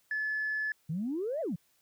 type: tone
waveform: sine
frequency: 1725 Hz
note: A6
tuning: 35 cents flat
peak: -29 dBFS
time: 0.11-0.72 s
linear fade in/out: 2 ms
type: exponential two-way sweep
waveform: sine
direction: up then down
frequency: 147.3 to 680 to 147.3 Hz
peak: -30 dBFS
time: 0.89-1.56 s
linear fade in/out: 10 ms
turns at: 1.41 s
effects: tanh soft clip ceiling -25 dBFS + white hiss -70 dBFS RMS until 1.81 s